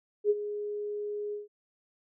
sine tone with ADSR envelope, 415.3 Hz, G#4, in tune, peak -19 dBFS, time 0.24-1.48 s, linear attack 61 ms, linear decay 36 ms, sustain -13 dB, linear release 150 ms, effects none

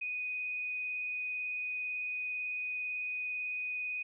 sine tone with vibrato, 2489 Hz, D#7, in tune, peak -34 dBFS, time 0.01-4.03 s, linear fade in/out 10 ms, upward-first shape triangle, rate 18 Hz, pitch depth 14 cents each way, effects none

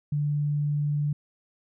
sine tone, 146.83 Hz, D3, in tune, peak -23 dBFS, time 0.12-1.13 s, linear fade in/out 5 ms, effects none

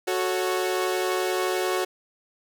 sawtooth chord, F# minor, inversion none, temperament equal with one note detuned, 368.5 / 440 / 554.4 Hz, F#4 / A4 / C#5, -7 / 0 / 0 cents, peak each -21 / -27 / -27 dBFS, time 0.07-1.85 s, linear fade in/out 10 ms, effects none

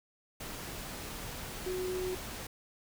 sine tone in noise, 368.5 Hz, F#4, 7 cents flat, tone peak -33 dBFS, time 1.66-2.15 s, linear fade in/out 5 ms, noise pink, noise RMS -42 dBFS, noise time 0.4-2.47 s, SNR +6 dB, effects none

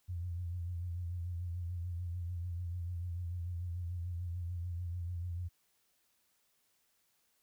sine tone with vibrato, 87.31 Hz, F2, in tune, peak -36 dBFS, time 0.08-5.49 s, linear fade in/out 20 ms, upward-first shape triangle, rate 6.8 Hz, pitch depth 68 cents each way, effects white hiss -75 dBFS RMS until 7.42 s

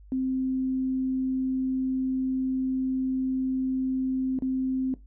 sine tone with dropouts, 261 Hz, C4, 4 cents flat, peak -24 dBFS, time 0.12-4.94 s, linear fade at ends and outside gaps 1 ms, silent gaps 4.389-4.422 s, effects noise-tail reverb RT60 0.2 s tail -18 dB re dry + added 50 Hz sine -47 dBFS peak until 5.06 s

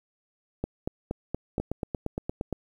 two click trains, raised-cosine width 2 ms, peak -16 / -15 dBFS, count 9 / 5, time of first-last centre 1.6-2.527 / 0.64-1.581 s, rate 8.63 / 4.25 Hz, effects 9-bit

